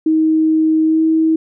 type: tone with pitch glide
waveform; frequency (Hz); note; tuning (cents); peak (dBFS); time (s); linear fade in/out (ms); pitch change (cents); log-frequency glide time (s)
sine; 316 to 320; D#4 to D#4; +27 to +49; -10; 0.06-1.36; 5; +22; 0.84-1.02
effects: none